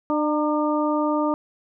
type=harmonic tone with a mistuned harmonic; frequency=300 Hz; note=D4; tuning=37 cents sharp; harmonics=1 / 2 / 3 / 4; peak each=-22 / -25 / -27 / -28 dBFS; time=0.1-1.34 s; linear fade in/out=0 ms; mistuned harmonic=3; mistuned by=+36 cents; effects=none